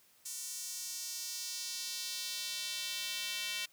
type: tone with high-pass filter sweep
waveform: square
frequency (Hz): 207.7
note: G#3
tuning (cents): 0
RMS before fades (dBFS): -40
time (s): 0.25-3.66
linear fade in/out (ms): 10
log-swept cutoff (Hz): 7000 to 2800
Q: 1.7
effects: white hiss -66 dBFS RMS until 3.72 s + high-pass 80 Hz 12 dB/octave